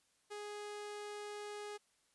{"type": "tone", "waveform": "sawtooth", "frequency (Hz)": 415.3, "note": "G#4", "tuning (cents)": 0, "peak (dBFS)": -40, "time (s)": [0.3, 1.78], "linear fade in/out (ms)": 20, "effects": ["white hiss -75 dBFS RMS until 2.14 s", "resampled to 24000 Hz"]}